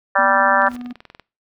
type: harmonic tone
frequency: 195.3 Hz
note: G3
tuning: 6 cents flat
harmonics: 3 / 4 / 5 / 6 / 7 / 8 / 9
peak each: -20 / -20 / -20 / -20 / -20 / -20 / -20 dBFS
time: 0.15-0.69 s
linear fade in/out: 10 ms
type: tone with tremolo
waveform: triangle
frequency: 244.9 Hz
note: B3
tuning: 14 cents flat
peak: -25 dBFS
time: 0.18-0.93 s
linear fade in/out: 10 ms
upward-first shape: square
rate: 18 Hz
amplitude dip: 25%
type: noise with exponential growth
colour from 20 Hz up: pink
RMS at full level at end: -37 dBFS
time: 0.6-0.76 s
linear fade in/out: 5 ms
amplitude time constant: 34 ms
type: click train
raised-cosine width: 0.3 ms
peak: -23 dBFS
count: 13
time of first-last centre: 0.62-1.197 s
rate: 20.8 Hz
effects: noise-tail reverb RT60 0.3 s tail -22 dB re dry